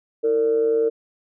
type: tone with amplitude modulation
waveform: sine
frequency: 455.3 Hz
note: A#4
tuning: 41 cents flat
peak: -13 dBFS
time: 0.23-0.9 s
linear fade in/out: 20 ms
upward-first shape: sine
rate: 131 Hz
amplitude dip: 60%
effects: tanh soft clip ceiling -9 dBFS